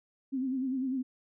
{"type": "tone with vibrato", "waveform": "sine", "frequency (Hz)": 261.6, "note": "C4", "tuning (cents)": 0, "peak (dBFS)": -29, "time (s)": [0.32, 1.03], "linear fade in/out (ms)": 20, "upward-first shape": "sine", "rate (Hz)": 10, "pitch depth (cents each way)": 68, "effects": []}